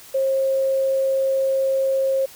sine tone, 536 Hz, C5, 42 cents sharp, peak -17 dBFS, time 0.14-2.26 s, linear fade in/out 10 ms, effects white hiss -44 dBFS RMS until 2.35 s

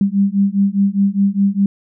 sine beating tone pair, 196 / 200.9 Hz, G3 / G3, 0 / +43 cents, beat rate 4.9 Hz, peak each -15 dBFS, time 0.01-1.66 s, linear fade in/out 2 ms, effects none

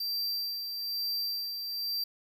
square tone with tremolo, 4699 Hz, D8, in tune, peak -30 dBFS, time 0-2.04 s, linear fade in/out 5 ms, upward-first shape sine, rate 1.1 Hz, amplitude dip 45%, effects 10-bit

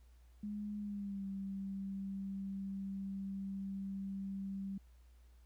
sine tone with pitch glide, 207.7 to 194.91 Hz, G#3 to G3, 0 to -10 cents, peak -39 dBFS, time 0.43-4.78 s, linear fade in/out 5 ms, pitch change -110 cents, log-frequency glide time 0.78-1.25 s, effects added 60 Hz sine -59 dBFS peak until 5.45 s + pink hiss -75 dBFS RMS until 5.45 s

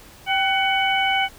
harmonic tone with a mistuned harmonic, 748 Hz, F#5, 19 cents sharp, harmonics 1 / 2 / 3 / 4, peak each -21 / -26 / -23 / -24 dBFS, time 0.26-1.29 s, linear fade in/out 50 ms, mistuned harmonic 1, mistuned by +68 cents, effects pink hiss -46 dBFS RMS until 1.38 s

